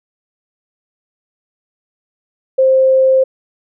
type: tone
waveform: sine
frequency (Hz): 526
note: C5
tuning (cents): +9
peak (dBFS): -7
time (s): 2.58-3.24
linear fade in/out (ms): 10
effects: none